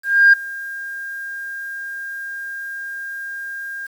sine tone with ADSR envelope, 1607 Hz, G6, 43 cents sharp, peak -4 dBFS, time 0.03-3.87 s, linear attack 300 ms, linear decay 10 ms, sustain -22 dB, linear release 11 ms, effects tanh soft clip ceiling -3 dBFS + 7-bit

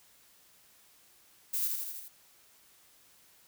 violet noise with echo, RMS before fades -32 dBFS, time 1.53-1.68 s, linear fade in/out 10 ms, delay 81 ms, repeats 5, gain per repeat -3 dB, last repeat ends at 2.085 s, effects white hiss -62 dBFS RMS until 3.47 s

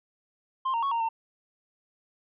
triangle tone with pitch steps, 1052 / 924 / 1107 / 926 / 905 Hz, C6 / A#5 / C#6 / A#5 / A5, +9 / -16 / -3 / -12 / +48 cents, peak -23 dBFS, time 0.65-1.09 s, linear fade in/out 10 ms, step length 88 ms, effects resampled to 8000 Hz

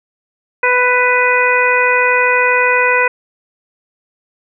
harmonic tone, 496.4 Hz, B4, 9 cents sharp, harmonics 1 / 2 / 3 / 4 / 5, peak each -16 / -16 / -16 / -16 / -16 dBFS, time 0.63-3.08 s, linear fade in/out 5 ms, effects none

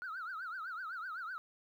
sine tone with vibrato, 1400 Hz, F6, 4 cents sharp, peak -38 dBFS, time 0.02-1.38 s, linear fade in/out 0 ms, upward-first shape triangle, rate 7.9 Hz, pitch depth 220 cents each way, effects tanh soft clip ceiling -37 dBFS + 12-bit

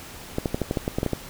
clicks, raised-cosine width 2 ms, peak -10 dBFS, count 11, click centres 0.384 / 0.458 / 0.545 / 0.617 / 0.711 / 0.772 / 0.879 / 0.985 / 1.031 / 1.063 / 1.133 s, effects pink hiss -41 dBFS RMS until 1.29 s

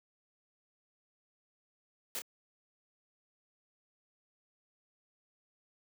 white noise with echo, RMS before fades -38 dBFS, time 2.15-2.19 s, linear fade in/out 0 ms, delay 28 ms, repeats 1, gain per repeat -6 dB, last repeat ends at 2.218 s, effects high-pass 200 Hz 12 dB/octave

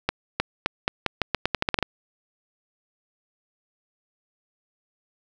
accelerating click train, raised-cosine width 0.3 ms, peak -5 dBFS, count 14, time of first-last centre 0.09-1.827 s, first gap 310 ms, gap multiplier 0.84, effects none

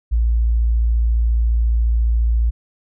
sine tone, 57.2 Hz, A#1, 32 cents flat, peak -13 dBFS, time 0.11-2.51 s, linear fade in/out 20 ms, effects none

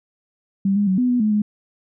sine tone with pitch steps, 195.6 / 204.6 / 187.7 / 249.5 / 245.9 / 213.6 / 209.7 Hz, G3 / G#3 / F#3 / B3 / B3 / G#3 / G#3, -4 / -26 / +25 / +18 / -7 / +49 / +17 cents, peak -15 dBFS, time 0.65-1.42 s, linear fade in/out 5 ms, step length 110 ms, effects none

